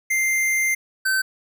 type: tone pair in turn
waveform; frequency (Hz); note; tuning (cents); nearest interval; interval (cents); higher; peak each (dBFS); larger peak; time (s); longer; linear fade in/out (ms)
square; 2093 / 1540; C7 / G6; 0 / -31; perfect fourth; 531; first; -19; neither; 0.1-0.75 / 1.05-1.22; first; 10
effects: none